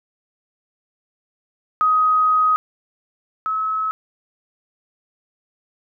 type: tone pair in turn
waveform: sine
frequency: 1257 / 1289.4 Hz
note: D#6 / E6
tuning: +17 / -39 cents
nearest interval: unison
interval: 44 cents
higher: second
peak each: -13 / -19 dBFS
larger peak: first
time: 1.81-2.56 / 3.46-3.91 s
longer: first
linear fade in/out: 0 ms
effects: none